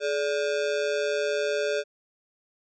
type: ring-modulated tone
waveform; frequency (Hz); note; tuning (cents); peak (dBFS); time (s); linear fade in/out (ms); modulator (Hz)
square; 503; B4; +32; -22; 0-1.84; 50; 78.3
effects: resampled to 16000 Hz